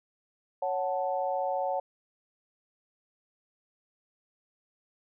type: chord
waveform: sine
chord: F# minor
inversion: second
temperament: equal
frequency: 554.4 / 740 / 880 Hz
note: C#5 / F#5 / A5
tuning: 0 / 0 / 0 cents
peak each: -31 / -31 / -34 dBFS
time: 0.62-1.8 s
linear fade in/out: 5 ms
effects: none